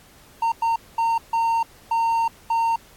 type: tone bursts at uneven times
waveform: triangle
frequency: 916 Hz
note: A#5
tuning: 31 cents flat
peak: -16 dBFS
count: 6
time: 0.42-0.52 / 0.62-0.76 / 0.98-1.18 / 1.33-1.63 / 1.91-2.28 / 2.5-2.76 s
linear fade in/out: 5 ms
effects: pink hiss -51 dBFS RMS until 2.96 s + AAC 64 kbps

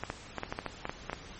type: clicks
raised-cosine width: 0.5 ms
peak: -18 dBFS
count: 11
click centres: 0.036 / 0.101 / 0.383 / 0.434 / 0.525 / 0.589 / 0.663 / 0.854 / 0.895 / 1.097 / 1.131 s
effects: pink hiss -48 dBFS RMS until 1.39 s + MP3 32 kbps

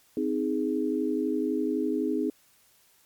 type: chord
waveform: sine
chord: Ab major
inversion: first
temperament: just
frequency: 259.6 / 311.5 / 415.3 Hz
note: C4 / Eb4 / Ab4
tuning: -13 / +2 / 0 cents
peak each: -29 / -28 / -30 dBFS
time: 0.17-2.3 s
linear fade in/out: 2 ms
effects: white hiss -62 dBFS RMS until 3.05 s + MP3 96 kbps

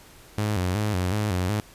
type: tone with vibrato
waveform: sawtooth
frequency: 98 Hz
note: G2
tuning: in tune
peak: -19 dBFS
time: 0.38-1.6 s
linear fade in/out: 0 ms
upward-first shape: square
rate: 2.7 Hz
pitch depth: 130 cents each way
effects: pink hiss -50 dBFS RMS until 1.74 s + resampled to 32000 Hz

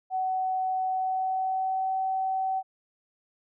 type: tone with pitch glide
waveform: sine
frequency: 751 to 761.5 Hz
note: F#5 to F#5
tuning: +26 to +50 cents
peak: -25 dBFS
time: 0.1-2.63 s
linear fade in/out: 50 ms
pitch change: +24 cents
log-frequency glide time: 0.86-1.96 s
effects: none

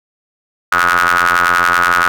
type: ring-modulated tone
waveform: sawtooth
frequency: 87.4 Hz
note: F2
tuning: 2 cents sharp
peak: -3 dBFS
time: 0.72-2.08 s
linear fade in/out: 0 ms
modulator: 1360 Hz
effects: none

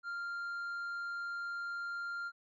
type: tone with tanh clipping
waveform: triangle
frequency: 1394 Hz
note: F6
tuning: 4 cents flat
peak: -38 dBFS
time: 0.03-2.32 s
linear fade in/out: 50 ms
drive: 8 dB
effects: none

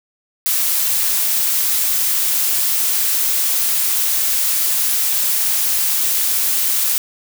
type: noise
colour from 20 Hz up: blue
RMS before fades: -17 dBFS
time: 0.46-6.98 s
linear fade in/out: 0 ms
effects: none

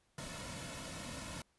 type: noise with comb filter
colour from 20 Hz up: pink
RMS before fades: -45 dBFS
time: 0.18-1.42 s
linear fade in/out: 2 ms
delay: 2.5 ms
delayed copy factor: -0.7
effects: pink hiss -75 dBFS RMS until 1.58 s + resampled to 24000 Hz

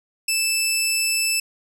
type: tone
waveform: 15% pulse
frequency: 2637 Hz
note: E7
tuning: in tune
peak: -12 dBFS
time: 0.28-1.4 s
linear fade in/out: 5 ms
effects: none

